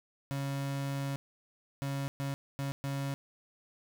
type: tone bursts at uneven times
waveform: 35% pulse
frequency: 138.59 Hz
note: C#3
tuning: in tune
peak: -31 dBFS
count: 5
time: 0.31-1.16 / 1.82-2.08 / 2.2-2.34 / 2.59-2.72 / 2.84-3.14 s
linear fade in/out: 0 ms
effects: none